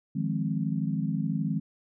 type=chord; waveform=sine; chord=F minor seventh; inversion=third; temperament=equal; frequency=155.56 / 174.61 / 207.7 / 261.6 Hz; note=Eb3 / F3 / Ab3 / C4; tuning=0 / 0 / 0 / 0 cents; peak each=-30 / -32 / -31 / -34 dBFS; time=0.15-1.6 s; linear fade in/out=10 ms; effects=none